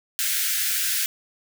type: high-pass noise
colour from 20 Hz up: white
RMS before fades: -24 dBFS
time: 0.19-1.06 s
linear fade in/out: 0 ms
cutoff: 1400 Hz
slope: 96 dB/octave
effects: none